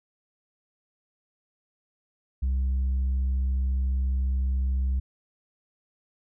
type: tone with tanh clipping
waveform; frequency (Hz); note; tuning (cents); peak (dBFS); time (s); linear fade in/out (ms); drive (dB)
triangle; 65.3; C2; -3; -23; 2.42-5; 10; 7
effects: none